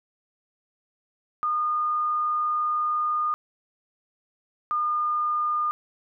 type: tone pair in turn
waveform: sine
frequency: 1221 / 1214.3 Hz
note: D#6 / D#6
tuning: -33 / -43 cents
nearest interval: unison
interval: 10 cents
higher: first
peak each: -22 dBFS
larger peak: neither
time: 1.43-3.34 / 4.71-5.71 s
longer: first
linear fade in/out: 0 ms
effects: none